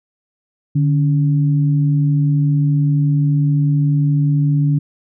sine tone pair together, 147.5 / 279 Hz, D3 / C#4, +8 / +11 cents, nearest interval major seventh, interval 1103 cents, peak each -12 / -22 dBFS, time 0.75-4.79 s, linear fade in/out 10 ms, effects none

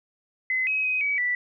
sine tone with pitch steps, 2039 / 2544 / 2517 / 2275 / 1968 Hz, C7 / D#7 / D#7 / C#7 / B6, -45 / +38 / +19 / +44 / -7 cents, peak -22 dBFS, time 0.5-1.35 s, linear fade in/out 2 ms, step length 170 ms, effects none

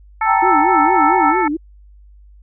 harmonic tone, 440.8 Hz, A4, 3 cents sharp, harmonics 2 / 3 / 4 / 5, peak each -16 / -21 / -26 / -24 dBFS, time 0.21-1.48 s, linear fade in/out 5 ms
sine chord, E diminished, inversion first, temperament equal, 784 / 932.3 / 1318.5 Hz, G5 / Bb5 / E6, 0 / 0 / 0 cents, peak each -16 / -18 / -19 dBFS, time 0.25-1.34 s, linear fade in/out 50 ms
sine tone with vibrato, 330 Hz, E4, 2 cents sharp, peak -17 dBFS, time 0.42-1.57 s, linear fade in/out 10 ms, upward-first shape sine, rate 4.4 Hz, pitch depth 220 cents each way
effects added 50 Hz sine -41 dBFS peak until 2.42 s

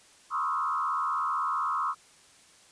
sine tone with frequency modulation, 1174.7 Hz, D6, in tune, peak -26 dBFS, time 0.3-1.95 s, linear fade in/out 50 ms, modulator 77.9 Hz, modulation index 2, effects white hiss -57 dBFS RMS until 2.71 s + resampled to 22050 Hz

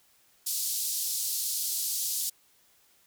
white band-pass noise, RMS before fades -31 dBFS, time 0.46-2.3 s, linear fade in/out 10 ms, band 4200 to 15000 Hz, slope 24 dB/octave, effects white hiss -64 dBFS RMS until 3.06 s

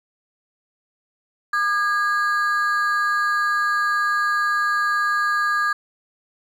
triangle ring-modulated tone, 1427 Hz, F6, 37 cents sharp, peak -13 dBFS, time 1.53-5.73 s, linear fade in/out 5 ms, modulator 220 Hz, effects 9-bit

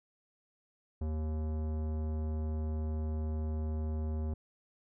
sine tone with tanh clipping, 77.78 Hz, D#2, in tune, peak -34 dBFS, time 1.01-4.34 s, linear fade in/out 5 ms, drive 17 dB, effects none

